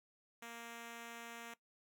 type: tone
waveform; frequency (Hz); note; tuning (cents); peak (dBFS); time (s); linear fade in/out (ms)
5% pulse; 233.1; A#3; 0; -37; 0.42-1.54; 5
effects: noise-tail reverb RT60 0.1 s tail -18 dB re dry